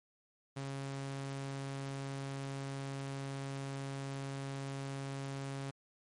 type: tone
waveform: sawtooth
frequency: 137.1 Hz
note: C#3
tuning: 19 cents flat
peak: -35 dBFS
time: 0.56-5.71 s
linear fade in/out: 10 ms
effects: MP3 48 kbps